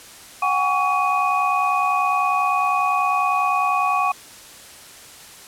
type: tone cluster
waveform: sine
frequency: 737 / 807 / 1126 / 2489 Hz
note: F#5 / G#5 / C#6 / D#7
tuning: -7 / -50 / +27 / 0 cents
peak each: -23 / -25 / -19 / -27 dBFS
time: 0.42-4.12 s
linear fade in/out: 5 ms
effects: white hiss -42 dBFS RMS until 5.47 s + low-pass 11000 Hz 12 dB/octave